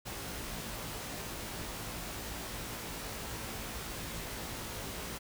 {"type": "noise with comb filter", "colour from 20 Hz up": "pink", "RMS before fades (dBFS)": -41, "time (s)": [0.05, 5.19], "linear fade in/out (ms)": 20, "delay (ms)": 18, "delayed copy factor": 0.7, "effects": []}